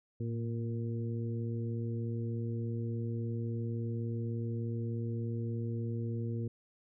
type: harmonic tone with a mistuned harmonic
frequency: 116.54 Hz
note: A#2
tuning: in tune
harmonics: 1 / 2 / 3 / 4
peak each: -34 / -40 / -44 / -46 dBFS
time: 0.2-6.48 s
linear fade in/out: 5 ms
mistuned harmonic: 1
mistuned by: -47 cents
effects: none